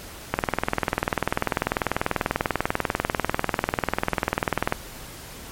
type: click train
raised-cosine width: 0.5 ms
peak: -5 dBFS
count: 90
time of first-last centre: 0.34-4.724 s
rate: 20.3 Hz
effects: pink hiss -40 dBFS RMS until 5.51 s + MP3 64 kbps